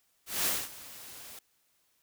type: noise with ADSR envelope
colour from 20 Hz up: white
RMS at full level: -28 dBFS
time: 0.26-1.39 s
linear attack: 200 ms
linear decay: 220 ms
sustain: -19 dB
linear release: 3 ms
effects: white hiss -72 dBFS RMS until 2.02 s